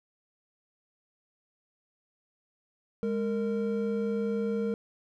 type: tone pair together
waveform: triangle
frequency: 206.7 / 460.8 Hz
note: G#3 / A#4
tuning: -8 / -20 cents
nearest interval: octave + major second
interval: 1388 cents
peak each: -28 dBFS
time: 3.03-4.74 s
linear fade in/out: 0 ms
effects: none